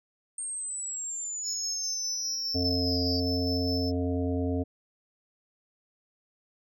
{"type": "exponential sweep", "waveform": "sine", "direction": "down", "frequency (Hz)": [8650, 4702], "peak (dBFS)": -32, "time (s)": [0.38, 3.2], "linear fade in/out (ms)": 2}
{"type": "tone with tremolo", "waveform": "triangle", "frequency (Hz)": 5274, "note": "E8", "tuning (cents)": 0, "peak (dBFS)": -30, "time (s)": [1.43, 3.92], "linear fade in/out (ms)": 50, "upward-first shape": "square", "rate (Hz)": 4.9, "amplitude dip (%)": 30}
{"type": "harmonic tone", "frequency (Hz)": 89, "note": "F2", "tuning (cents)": 33, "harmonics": [1, 3, 5, 7, 8], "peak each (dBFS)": [-30, -29, -34, -38, -43], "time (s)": [2.54, 4.64], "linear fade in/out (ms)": 20}
{"effects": []}